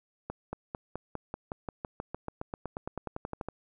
accelerating click train, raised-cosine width 1 ms, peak -21 dBFS, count 24, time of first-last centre 0.3-3.486 s, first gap 230 ms, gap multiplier 0.95, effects none

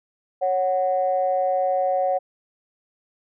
sine tone pair together, 552.6 / 740 Hz, C#5 / F#5, -6 / 0 cents, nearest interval perfect fourth, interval 506 cents, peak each -21 dBFS, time 0.41-2.19 s, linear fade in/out 20 ms, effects tanh soft clip ceiling -11 dBFS

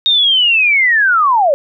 sine linear sweep, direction down, 3729 to 535 Hz, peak -8 dBFS, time 0.06-1.54 s, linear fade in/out 0 ms, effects none

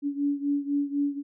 sine beating tone pair, 284 / 288 Hz, C#4 / D4, +42 / -34 cents, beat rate 4 Hz, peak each -26 / -29 dBFS, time 0.02-1.23 s, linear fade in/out 50 ms, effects none

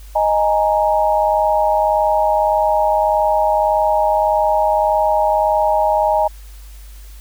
sine chord, D# suspended fourth, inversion none, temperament equal, 622.3 / 830.6 / 932.3 Hz, D#5 / G#5 / A#5, 0 / 0 / 0 cents, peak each -16 / -16 / -19 dBFS, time 0.15-6.28 s, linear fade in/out 10 ms, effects added 50 Hz sine -34 dBFS peak until 7.2 s + white hiss -47 dBFS RMS until 7.2 s

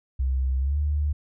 sine tone with pitch glide, 65.41 to 73.85 Hz, C2 to D2, 0 to +10 cents, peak -21 dBFS, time 0.19-1.13 s, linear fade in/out 10 ms, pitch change +210 cents, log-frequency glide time 0.59-0.78 s, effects none

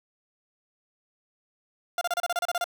30% pulse tone bursts, 698.5 Hz, F5, in tune, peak -22 dBFS, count 11, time 1.98-2.642 s, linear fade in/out 2 ms, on 32 ms, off 31 ms, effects none

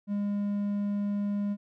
triangle tone, 203.6 Hz, G#3, 34 cents flat, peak -25 dBFS, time 0.07-1.57 s, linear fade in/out 50 ms, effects none

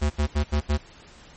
square tone bursts, 74 Hz, D2, 14 cents sharp, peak -20 dBFS, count 5, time 0.01-0.779 s, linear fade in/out 20 ms, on 93 ms, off 76 ms, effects pink hiss -49 dBFS RMS until 1.36 s + MP3 32 kbps

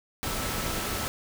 sine tone in noise, 1312 Hz, E6, 9 cents flat, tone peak -40 dBFS, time 0.23-1.08 s, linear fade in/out 0 ms, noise pink, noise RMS -31 dBFS, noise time 0.23-1.08 s, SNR -12 dB, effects none

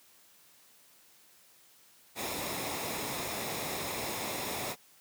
pink noise with comb filter, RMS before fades -36 dBFS, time 2.15-4.76 s, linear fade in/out 50 ms, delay 0.66 ms, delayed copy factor -0.5, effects white hiss -61 dBFS RMS until 5 s + high-pass 100 Hz 12 dB/octave

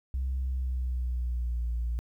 sine tone with pitch glide, 65.3 to 58.51 Hz, C2 to A#1, -3 to +7 cents, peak -26 dBFS, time 0.14-1.99 s, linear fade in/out 0 ms, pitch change -190 cents, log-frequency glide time 0.38-1.7 s, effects tanh soft clip ceiling -25 dBFS + 11-bit

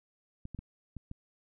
clicks, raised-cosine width 5 ms, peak -29 dBFS, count 5, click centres 0.454 / 0.547 / 0.59 / 0.967 / 1.114 s, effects none

